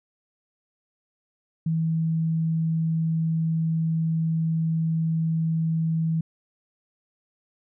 sine tone, 162 Hz, E3, 30 cents flat, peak -21 dBFS, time 1.66-6.21 s, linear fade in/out 5 ms, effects none

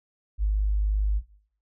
sine tone, 51.3 Hz, G#1, 21 cents flat, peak -20 dBFS, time 0.38-1.22 s, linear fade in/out 50 ms, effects noise-tail reverb RT60 0.6 s tail -20 dB re dry

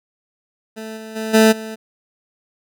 20% pulse tone with level steps, 220 Hz, A3, in tune, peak -24 / -27 / -18 / -4 / -23 dBFS, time 0.76-1.76 s, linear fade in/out 20 ms, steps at 0.96 / 1.15 / 1.33 / 1.51 s, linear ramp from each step 20 ms, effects none

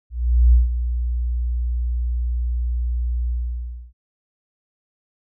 sine tone with ADSR envelope, 60 Hz, B1, 49 cents flat, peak -8 dBFS, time 0.1-3.93 s, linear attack 430 ms, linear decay 150 ms, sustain -11 dB, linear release 630 ms, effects none

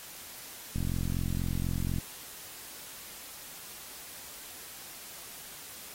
click train, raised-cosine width 5 ms, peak -20 dBFS, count 55, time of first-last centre 0.76-1.984 s, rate 44.1 Hz, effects white hiss -46 dBFS RMS until 5.94 s + AAC 48 kbps

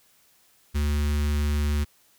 square tone with notch filter, 73.42 Hz, D2, in tune, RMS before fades -24 dBFS, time 0.74-1.85 s, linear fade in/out 20 ms, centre 640 Hz, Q 0.66, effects white hiss -61 dBFS RMS until 2.18 s

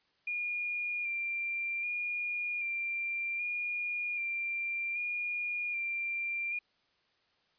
sine tone with vibrato, 2400 Hz, D7, 37 cents sharp, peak -32 dBFS, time 0.27-6.59 s, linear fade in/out 5 ms, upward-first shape square, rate 0.64 Hz, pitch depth 21 cents each way, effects white hiss -72 dBFS RMS until 7.58 s + resampled to 11025 Hz

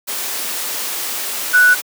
sine tone in noise, 1480 Hz, F#6, in tune, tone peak -7 dBFS, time 1.53-1.75 s, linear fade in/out 20 ms, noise white, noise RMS -23 dBFS, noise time 0.07-1.82 s, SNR +13 dB, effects high-pass 300 Hz 12 dB/octave

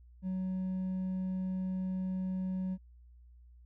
sine tone with hard clipping, 186.4 Hz, F#3, 13 cents sharp, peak -33 dBFS, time 0.22-2.78 s, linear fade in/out 50 ms, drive 2 dB, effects added 60 Hz sine -54 dBFS peak until 3.65 s

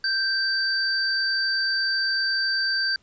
sine tone pair together, 1568 / 4641 Hz, G6 / D8, 0 / -21 cents, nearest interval octave + perfect fifth, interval 1879 cents, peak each -24 dBFS, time 0.04-2.96 s, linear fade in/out 2 ms, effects pink hiss -62 dBFS RMS until 3.02 s + resampled to 16000 Hz

